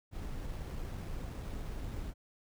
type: noise with sample-and-hold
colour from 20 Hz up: brown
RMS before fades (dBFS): -40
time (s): 0.11-2.14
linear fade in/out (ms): 50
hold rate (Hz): 7350
effects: none